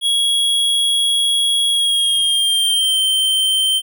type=tone with pitch glide; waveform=square; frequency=3322 to 3117 Hz; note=G#7 to G7; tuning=0 to -11 cents; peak=-14 dBFS; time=0.01-3.82 s; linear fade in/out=50 ms; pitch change=-111 cents; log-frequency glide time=1.69-2.99 s; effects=none